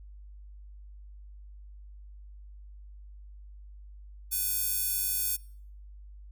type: tone with high-pass filter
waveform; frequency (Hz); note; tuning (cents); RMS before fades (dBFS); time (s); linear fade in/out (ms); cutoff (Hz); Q
square; 499.3; B4; +19; -30; 4.31-5.37; 20; 11000; 0.79
effects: noise-tail reverb RT60 0.6 s tail -25 dB re dry + added 50 Hz sine -45 dBFS peak until 6.31 s